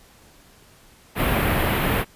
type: band-stop noise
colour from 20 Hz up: pink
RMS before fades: -21 dBFS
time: 1.15-2.05 s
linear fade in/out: 50 ms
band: 3000 to 13000 Hz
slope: 24 dB/octave
effects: pink hiss -52 dBFS RMS until 2.15 s + resampled to 32000 Hz